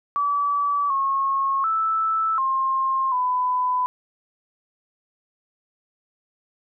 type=tone with pitch steps; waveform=sine; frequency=1149 / 1089 / 1316 / 1063 / 1001 Hz; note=D6 / C#6 / E6 / C6 / B5; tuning=-38 / -31 / -3 / +27 / +23 cents; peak=-19 dBFS; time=0.16-3.86 s; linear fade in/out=0 ms; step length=740 ms; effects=none